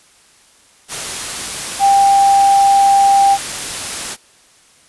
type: tone in noise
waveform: sine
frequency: 793 Hz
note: G5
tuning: 20 cents sharp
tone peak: -7 dBFS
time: 1.79-3.38 s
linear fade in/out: 50 ms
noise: white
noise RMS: -23 dBFS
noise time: 0.88-4.17 s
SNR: +13 dB
effects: white hiss -49 dBFS RMS until 4.88 s + resampled to 24000 Hz